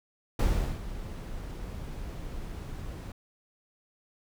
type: noise with ADSR envelope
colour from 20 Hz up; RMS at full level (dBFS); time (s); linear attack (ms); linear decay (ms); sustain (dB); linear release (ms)
brown; -24; 0.39-3.12; 6; 390; -14; 4
effects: none